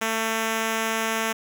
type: tone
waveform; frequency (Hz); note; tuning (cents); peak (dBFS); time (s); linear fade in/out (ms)
5% pulse; 223.3; A3; +26; -12; 0.01-1.33; 10
effects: none